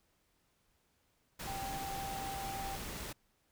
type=tone in noise; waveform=sine; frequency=784 Hz; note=G5; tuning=in tune; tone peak=-40 dBFS; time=1.47-2.76 s; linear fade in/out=10 ms; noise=pink; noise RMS=-43 dBFS; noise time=1.39-3.13 s; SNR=0 dB; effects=pink hiss -75 dBFS RMS until 3.51 s